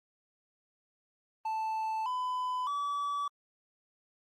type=tone with pitch steps; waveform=triangle; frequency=880 / 1005 / 1147.8 Hz; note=A5 / B5 / D6; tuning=0 / +30 / -40 cents; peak=-29 dBFS; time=1.45-3.28 s; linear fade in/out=5 ms; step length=610 ms; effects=Opus 24 kbps